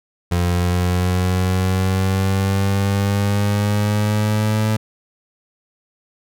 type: exponential sweep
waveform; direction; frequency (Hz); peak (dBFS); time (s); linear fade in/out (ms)
30% pulse; up; 87.31 to 109; -13; 0.31-4.77; 10
effects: none